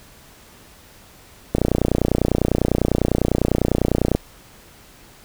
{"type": "click train", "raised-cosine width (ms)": 2, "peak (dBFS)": -3, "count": 79, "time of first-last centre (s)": [1.55, 4.15], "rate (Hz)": 30, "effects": ["pink hiss -47 dBFS RMS until 5.24 s"]}